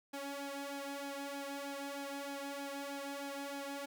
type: tone with flanger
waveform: sawtooth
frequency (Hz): 280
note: C#4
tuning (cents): +18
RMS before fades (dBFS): -43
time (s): 0.13-3.86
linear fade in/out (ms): 10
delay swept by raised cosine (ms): 1.2 to 2.4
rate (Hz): 3.2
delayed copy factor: +0.85
effects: none